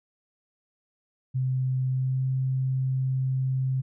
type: tone with pitch glide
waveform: sine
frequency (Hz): 129.7 to 131.21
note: C3 to C3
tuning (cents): -15 to +5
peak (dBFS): -23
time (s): 1.34-3.82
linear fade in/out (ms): 20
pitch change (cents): +20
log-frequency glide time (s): 1.89-2.26
effects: none